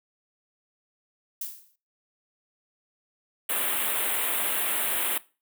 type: noise with exponential decay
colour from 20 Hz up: violet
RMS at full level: -30 dBFS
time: 1.41-1.76 s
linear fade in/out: 5 ms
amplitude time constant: 74 ms
type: band-stop noise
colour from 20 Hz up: white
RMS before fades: -27 dBFS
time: 3.49-5.18 s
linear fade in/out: 5 ms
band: 3500 to 8600 Hz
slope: 48 dB/octave
effects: noise-tail reverb RT60 0.3 s tail -19 dB re dry + high-pass 300 Hz 12 dB/octave